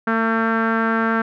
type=tone with low-pass filter; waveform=sawtooth; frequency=225.4 Hz; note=A3; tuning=42 cents sharp; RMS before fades=-19 dBFS; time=0.07-1.22 s; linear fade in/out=5 ms; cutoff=1500 Hz; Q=5.4; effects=none